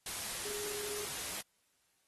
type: tone in noise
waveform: sine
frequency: 415.3 Hz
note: G#4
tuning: in tune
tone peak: -43 dBFS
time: 0.45-1.05 s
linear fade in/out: 2 ms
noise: white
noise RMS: -40 dBFS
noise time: 0.06-1.41 s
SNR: -6 dB
effects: white hiss -75 dBFS RMS until 2.07 s + AAC 32 kbps